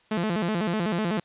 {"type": "tone with vibrato", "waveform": "sawtooth", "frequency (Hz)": 192.8, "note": "G3", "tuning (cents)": -28, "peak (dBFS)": -20, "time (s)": [0.11, 1.2], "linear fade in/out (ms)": 5, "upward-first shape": "square", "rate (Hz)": 8, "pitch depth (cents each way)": 200, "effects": ["white hiss -61 dBFS RMS until 1.24 s", "resampled to 8000 Hz"]}